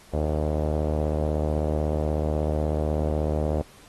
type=tone with low-pass filter; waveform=sawtooth; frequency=76.3 Hz; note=D#2; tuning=33 cents flat; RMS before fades=-25 dBFS; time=0.13-3.62 s; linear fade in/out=10 ms; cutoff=580 Hz; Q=3.3; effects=pink hiss -52 dBFS RMS until 3.88 s + AAC 32 kbps